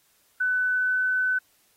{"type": "tone with pitch glide", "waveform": "sine", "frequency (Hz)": [1500, 1508.7], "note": ["F#6", "F#6"], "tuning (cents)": [23, 33], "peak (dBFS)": -21, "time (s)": [0.4, 1.39], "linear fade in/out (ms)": 10, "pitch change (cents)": 10, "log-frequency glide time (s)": [0.64, 1.03], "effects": ["white hiss -64 dBFS RMS until 1.76 s", "AAC 48 kbps"]}